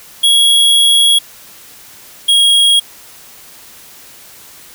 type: tone pair in turn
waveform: square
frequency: 3322 / 3290 Hz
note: G#7 / G#7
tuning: 0 / -17 cents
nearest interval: unison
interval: 17 cents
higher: first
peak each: -7 dBFS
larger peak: neither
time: 0.23-1.19 / 2.28-2.8 s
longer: first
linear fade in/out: 10 ms
effects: white hiss -38 dBFS RMS until 4.74 s